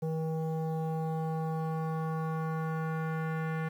square tone with low-pass filter sweep, 159.8 Hz, D#3, 47 cents sharp, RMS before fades -33 dBFS, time 0.02-3.69 s, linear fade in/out 10 ms, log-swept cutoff 590 to 1800 Hz, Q 2.2, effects 10-bit

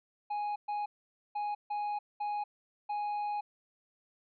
triangle tone bursts at uneven times, 830 Hz, G#5, 1 cent flat, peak -30 dBFS, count 6, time 0.3-0.56 / 0.68-0.86 / 1.35-1.55 / 1.7-1.99 / 2.2-2.44 / 2.89-3.41 s, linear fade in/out 10 ms, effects resampled to 11025 Hz

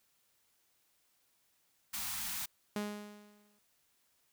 white band-stop noise, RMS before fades -39 dBFS, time 1.93-2.46 s, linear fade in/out 10 ms, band 260 to 740 Hz, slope 48 dB/octave
sawtooth tone with exponential decay, 207.7 Hz, G#3, in tune, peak -29 dBFS, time 2.76-3.59 s, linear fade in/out 2 ms, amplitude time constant 180 ms
effects white hiss -74 dBFS RMS until 4.32 s

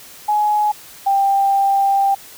sine tone pair in turn, 840 / 789.6 Hz, G#5 / G5, +19 / +12 cents, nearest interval minor second, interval 107 cents, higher first, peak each -13 / -12 dBFS, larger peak second, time 0.28-0.72 / 1.06-2.15 s, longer second, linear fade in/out 10 ms, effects white hiss -40 dBFS RMS until 2.37 s

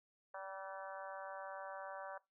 harmonic tone with a mistuned harmonic, 193.1 Hz, G3, 26 cents flat, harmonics 3 / 4 / 5 / 6 / 7 / 8 / 9, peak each -49 / -51 / -52 / -53 / -58 / -54 / -60 dBFS, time 0.34-2.18 s, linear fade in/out 5 ms, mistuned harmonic 8, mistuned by -26 cents, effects noise-tail reverb RT60 0.2 s tail -19 dB re dry

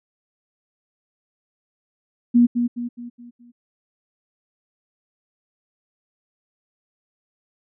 sine tone with echo, 240 Hz, B3, 49 cents flat, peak -10 dBFS, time 2.34-2.47 s, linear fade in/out 20 ms, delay 210 ms, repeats 5, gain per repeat -7 dB, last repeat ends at 3.52 s, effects none

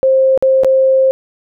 sine tone with dropouts, 529 Hz, C5, 19 cents sharp, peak -7 dBFS, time 0.03-1.11 s, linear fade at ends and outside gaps 0 ms, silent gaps 0.376-0.425 / 0.635-0.646 s, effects none

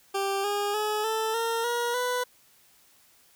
20% pulse tone with pitch steps, 393.1 / 408.6 / 424.7 / 441.5 / 458.9 / 477 / 495.8 Hz, G4 / G#4 / G#4 / A4 / A#4 / A#4 / B4, +5 / -28 / +39 / +6 / -27 / +40 / +7 cents, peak -21 dBFS, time 0.14-2.24 s, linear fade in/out 10 ms, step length 300 ms, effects white hiss -60 dBFS RMS until 3.35 s

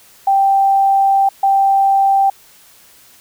sine tone bursts at uneven times, 784 Hz, G5, in tune, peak -9 dBFS, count 2, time 0.27-1.29 / 1.43-2.3 s, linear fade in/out 5 ms, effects white hiss -46 dBFS RMS until 3.2 s

